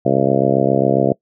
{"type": "harmonic tone", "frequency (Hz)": 67.4, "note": "C#2", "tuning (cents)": -48, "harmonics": [2, 3, 4, 5, 6, 7, 8, 9, 10], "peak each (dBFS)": [-21, -21, -21, -21, -21, -21, -21, -21, -21], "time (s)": [0.05, 1.13], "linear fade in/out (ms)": 10, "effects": ["noise-tail reverb RT60 0.1 s tail -23 dB re dry"]}